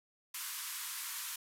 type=band-pass noise; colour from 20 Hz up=white; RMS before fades=-42 dBFS; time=0.34-1.36 s; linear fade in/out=5 ms; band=940 to 15000 Hz; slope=96 dB/octave; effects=none